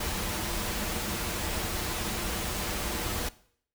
pink noise with comb filter, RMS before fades -32 dBFS, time 0-3.29 s, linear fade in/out 5 ms, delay 7.4 ms, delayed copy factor -0.5, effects noise-tail reverb RT60 0.6 s tail -19 dB re dry

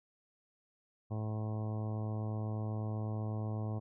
harmonic tone, 108.1 Hz, A2, 30 cents flat, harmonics 1 / 2 / 3 / 4 / 5 / 6 / 7 / 8 / 9 / 10, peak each -35 / -43 / -48 / -50 / -51 / -51 / -52 / -58 / -57 / -57 dBFS, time 1.1-3.8 s, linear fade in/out 20 ms, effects none

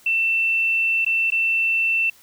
sine tone with dropouts, 2680 Hz, E7, 28 cents sharp, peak -17 dBFS, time 0.06-2.1 s, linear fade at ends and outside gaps 5 ms, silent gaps 1.049-1.063 / 1.304-1.32 s, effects white hiss -52 dBFS RMS until 2.22 s

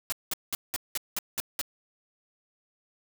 white noise bursts, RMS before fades -30 dBFS, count 8, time 0.1-1.614 s, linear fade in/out 0 ms, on 23 ms, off 190 ms, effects none

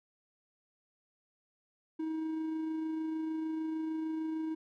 triangle tone with amplitude modulation, 317.5 Hz, D#4, 35 cents sharp, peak -30 dBFS, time 1.99-4.55 s, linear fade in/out 10 ms, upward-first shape sine, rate 26.6 Hz, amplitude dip 25%, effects none

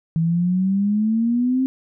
sine exponential sweep, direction up, 160.9 to 265.4 Hz, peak -16 dBFS, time 0.16-1.66 s, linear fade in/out 0 ms, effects none

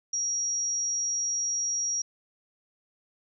sine tone, 5680 Hz, F8, 28 cents sharp, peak -26 dBFS, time 0.13-2.02 s, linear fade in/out 5 ms, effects none

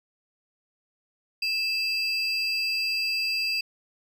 triangle tone pair together, 2626 / 4794 Hz, E7 / D8, -7 / +35 cents, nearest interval minor seventh, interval 1042 cents, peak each -26 dBFS, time 1.42-3.61 s, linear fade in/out 5 ms, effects none

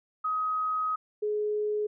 sine tone pair in turn, 1262 / 421.1 Hz, D#6 / G#4, +24 / +24 cents, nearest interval octave + perfect fifth, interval 1900 cents, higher first, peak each -26 dBFS, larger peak neither, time 0.24-0.96 / 1.22-1.87 s, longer first, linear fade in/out 10 ms, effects none

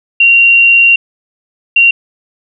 sine tone pair in turn, 2758 / 2758 Hz, F7 / F7, -22 / -22 cents, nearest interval unison, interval 0 cents, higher neither, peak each -3 dBFS, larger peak neither, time 0.2-0.96 / 1.76-1.91 s, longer first, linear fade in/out 5 ms, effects none

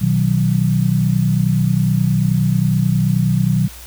sine chord, B major, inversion none, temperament equal with one note detuned, 122.62 / 155.56 / 185 Hz, B2 / D#3 / F#3, -12 / 0 / 0 cents, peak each -17 dBFS, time 0.01-3.68 s, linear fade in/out 10 ms, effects added 60 Hz sine -37 dBFS peak until 3.86 s + white hiss -38 dBFS RMS until 3.86 s

